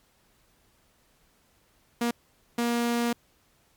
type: tone bursts at uneven times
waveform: sawtooth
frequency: 236.9 Hz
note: A#3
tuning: 28 cents sharp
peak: -20 dBFS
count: 2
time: 2.01-2.11 / 2.58-3.13 s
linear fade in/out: 5 ms
effects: pink hiss -65 dBFS RMS until 3.76 s + MP3 96 kbps